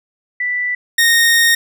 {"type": "tone pair in turn", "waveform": ["sine", "sawtooth"], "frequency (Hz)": [1975.5, 1854.2], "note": ["B6", "A#6"], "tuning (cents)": [0, -10], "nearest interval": "minor second", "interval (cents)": 110, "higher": "first", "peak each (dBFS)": [-16, -6], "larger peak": "second", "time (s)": [[0.4, 0.75], [0.98, 1.55]], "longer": "second", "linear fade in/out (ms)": 5, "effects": []}